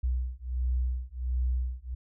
sine beating tone pair, 61.74 / 63.14 Hz, B1 / B1, 0 / +39 cents, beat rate 1.4 Hz, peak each -30 dBFS, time 0.03-1.95 s, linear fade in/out 10 ms, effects none

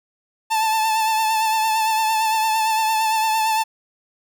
45% pulse tone with vibrato, 880 Hz, A5, in tune, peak -17 dBFS, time 0.5-3.64 s, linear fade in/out 20 ms, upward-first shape triangle, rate 8.8 Hz, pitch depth 37 cents each way, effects none

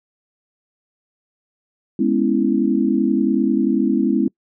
sine chord, C# minor seventh, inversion second, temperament equal, 207.7 / 246.9 / 277.2 / 329.6 Hz, G#3 / B3 / C#4 / E4, 0 / 0 / 0 / 0 cents, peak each -20 dBFS, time 1.99-4.28 s, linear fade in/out 5 ms, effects noise-tail reverb RT60 0.1 s tail -25 dB re dry

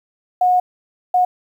sine tone bursts at uneven times, 727 Hz, F#5, 31 cents flat, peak -11 dBFS, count 2, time 0.41-0.6 / 1.14-1.25 s, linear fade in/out 5 ms, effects 8-bit

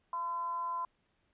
sine tone with frequency modulation, 1019 Hz, C6, 46 cents flat, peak -33 dBFS, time 0.13-0.85 s, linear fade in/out 2 ms, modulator 335 Hz, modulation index 0.27, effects pink hiss -75 dBFS RMS until 1.33 s + resampled to 8000 Hz

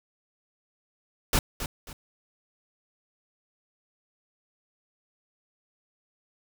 pink noise with echo, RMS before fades -22 dBFS, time 1.33-1.39 s, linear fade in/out 2 ms, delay 270 ms, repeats 2, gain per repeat -10 dB, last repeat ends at 1.93 s, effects none

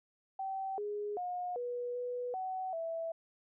sine tone with pitch steps, 771 / 414.5 / 718 / 487.1 / 491.9 / 751 / 659 Hz, G5 / G#4 / F5 / B4 / B4 / F#5 / E5, -29 / -3 / +48 / -24 / -7 / +26 / -1 cents, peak -35 dBFS, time 0.39-3.12 s, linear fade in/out 5 ms, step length 390 ms, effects none

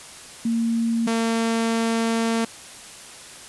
sine / sawtooth tone pair in turn, 230 / 227.8 Hz, A#3 / A#3, -23 / -40 cents, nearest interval unison, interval 17 cents, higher first, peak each -19 / -16 dBFS, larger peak second, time 0.45-1.07 / 1.07-2.45 s, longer second, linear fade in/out 5 ms, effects white hiss -41 dBFS RMS until 3.48 s + resampled to 24000 Hz

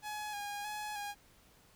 sawtooth tone with vibrato, 830.6 Hz, G#5, in tune, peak -35 dBFS, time 0.02-1.15 s, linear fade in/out 50 ms, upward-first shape square, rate 1.6 Hz, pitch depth 27 cents each way, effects pink hiss -64 dBFS RMS until 1.75 s

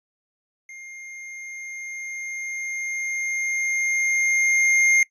square tone with level ramp, 2119 Hz, C7, 21 cents sharp, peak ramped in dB -39 to -15 dBFS, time 0.69-5.03 s, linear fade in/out 2 ms, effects noise-tail reverb RT60 0.1 s tail -21 dB re dry + resampled to 22050 Hz

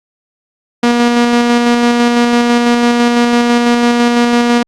sawtooth tone with tremolo, 239 Hz, A#3, 43 cents sharp, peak -3 dBFS, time 0.83-4.63 s, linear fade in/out 5 ms, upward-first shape square, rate 6 Hz, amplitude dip 25%, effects low-pass 6000 Hz 12 dB/octave + Opus 48 kbps

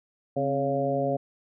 harmonic tone with a mistuned harmonic, 139.3 Hz, C#3, 9 cents sharp, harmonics 1 / 2 / 3 / 4 / 5, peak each -32 / -31 / -32 / -27 / -30 dBFS, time 0.36-1.17 s, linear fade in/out 10 ms, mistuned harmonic 2, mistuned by -65 cents, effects none

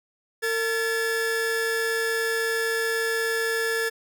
45% pulse tone pair together, 454.3 / 1721 Hz, A#4 / A6, -45 / -39 cents, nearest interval octave + major seventh, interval 2306 cents, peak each -26 dBFS, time 0.42-3.9 s, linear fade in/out 20 ms, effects none

